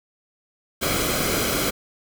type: noise with comb filter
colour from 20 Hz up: pink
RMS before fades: -23 dBFS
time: 0.81-1.71 s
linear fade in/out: 20 ms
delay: 1.1 ms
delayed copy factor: -0.6
effects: none

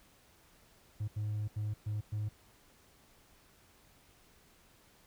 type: tone bursts at uneven times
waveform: triangle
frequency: 105.7 Hz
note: G#2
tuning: 31 cents sharp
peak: -30 dBFS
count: 5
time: 1-1.08 / 1.16-1.48 / 1.56-1.74 / 1.86-2.01 / 2.12-2.29 s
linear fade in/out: 10 ms
effects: tanh soft clip ceiling -28 dBFS + pink hiss -64 dBFS RMS until 5.06 s

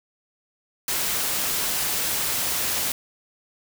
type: noise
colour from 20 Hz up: white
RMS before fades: -25 dBFS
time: 0.88-2.92 s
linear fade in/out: 2 ms
effects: none

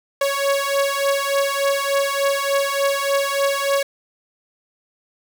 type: beating tone pair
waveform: sawtooth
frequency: 554.4 / 557.8 Hz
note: C#5 / C#5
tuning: 0 / +11 cents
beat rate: 3.4 Hz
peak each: -17 dBFS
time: 0.21-3.83 s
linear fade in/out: 5 ms
effects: none

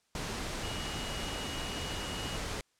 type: tone in noise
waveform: sine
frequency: 2894 Hz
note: F#7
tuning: 39 cents flat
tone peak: -43 dBFS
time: 0.63-2.37 s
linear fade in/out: 2 ms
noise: pink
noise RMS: -37 dBFS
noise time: 0.15-2.61 s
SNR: -9 dB
effects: white hiss -73 dBFS RMS until 2.79 s + low-pass 8000 Hz 12 dB/octave

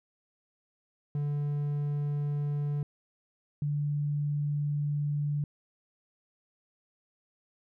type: tone pair in turn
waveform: triangle / sine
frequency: 145.6 / 146.21 Hz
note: D3 / D3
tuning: -15 / -7 cents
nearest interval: unison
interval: 8 cents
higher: second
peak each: -26 / -27 dBFS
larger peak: first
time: 1.15-2.83 / 3.62-5.44 s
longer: second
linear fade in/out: 2 ms
effects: none

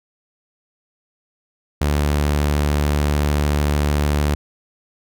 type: tone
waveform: sawtooth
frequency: 73.42 Hz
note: D2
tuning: in tune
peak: -12 dBFS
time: 1.81-4.35 s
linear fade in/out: 5 ms
effects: none

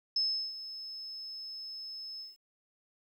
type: tone with ADSR envelope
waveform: sine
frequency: 5210 Hz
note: E8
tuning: 21 cents flat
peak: -26 dBFS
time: 0.16-2.37 s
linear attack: 4 ms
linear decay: 360 ms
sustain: -14 dB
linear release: 170 ms
effects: 11-bit

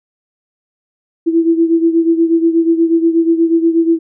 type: beating tone pair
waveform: sine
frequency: 329.6 / 337.9 Hz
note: E4 / E4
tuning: 0 / +43 cents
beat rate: 8.3 Hz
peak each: -10 / -15 dBFS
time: 1.26-3.99 s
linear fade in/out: 20 ms
effects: none

